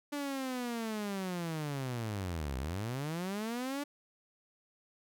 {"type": "linear two-way sweep", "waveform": "sawtooth", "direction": "down then up", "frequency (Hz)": [292.5, 62, 292.5], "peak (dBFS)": -31, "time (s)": [0.12, 3.84], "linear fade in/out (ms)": 10, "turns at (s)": 2.58, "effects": []}